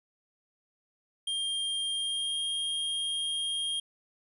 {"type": "tone with pitch glide", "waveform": "square", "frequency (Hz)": [3203, 3229], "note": ["G7", "G#7"], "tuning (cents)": [37, -49], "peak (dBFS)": -30, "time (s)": [1.27, 3.8], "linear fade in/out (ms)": 5, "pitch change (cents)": 14, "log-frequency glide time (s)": [1.9, 2.41], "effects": ["resampled to 32000 Hz", "11-bit"]}